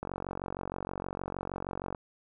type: click train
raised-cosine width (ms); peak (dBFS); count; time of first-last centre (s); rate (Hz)
1; -21; 90; 0.03-1.948; 46.4
effects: none